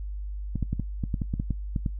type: clicks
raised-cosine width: 5 ms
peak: -15 dBFS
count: 12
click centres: 0.557 / 0.627 / 0.73 / 0.797 / 1.038 / 1.142 / 1.218 / 1.339 / 1.399 / 1.507 / 1.762 / 1.862 s
effects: noise-tail reverb RT60 0.1 s tail -20 dB re dry + added 50 Hz sine -31 dBFS peak until 1.99 s